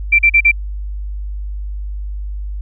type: tone bursts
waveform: sine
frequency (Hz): 2349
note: D7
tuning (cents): 0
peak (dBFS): -6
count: 4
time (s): 0.12-0.516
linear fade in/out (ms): 10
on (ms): 69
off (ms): 40
effects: added 50 Hz sine -21 dBFS peak until 2.61 s